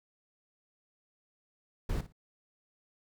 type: noise with echo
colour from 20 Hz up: brown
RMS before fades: -32 dBFS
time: 1.89-2.01 s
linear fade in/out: 5 ms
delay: 57 ms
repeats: 2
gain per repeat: -14 dB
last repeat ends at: 2.124 s
effects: none